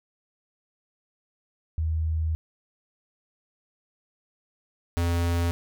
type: tone pair in turn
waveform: sine / square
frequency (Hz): 79.7 / 85.6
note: D#2 / F2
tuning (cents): +42 / -34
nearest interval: minor second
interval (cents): 124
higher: second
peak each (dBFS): -23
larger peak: neither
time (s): 1.78-2.35 / 4.97-5.51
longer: first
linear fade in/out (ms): 0
effects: none